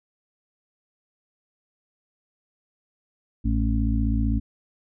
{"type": "harmonic tone", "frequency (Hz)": 55.6, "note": "A1", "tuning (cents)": 19, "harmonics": [1, 2, 4, 5], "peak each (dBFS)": [-22, -27, -27, -29], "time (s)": [3.44, 4.4], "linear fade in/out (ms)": 20, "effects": []}